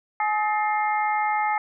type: harmonic tone with a mistuned harmonic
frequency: 423.4 Hz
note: G#4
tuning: 33 cents sharp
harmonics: 2 / 3 / 4 / 5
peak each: -22 / -29 / -35 / -29 dBFS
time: 0.2-1.58 s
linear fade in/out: 2 ms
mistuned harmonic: 4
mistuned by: +82 cents
effects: none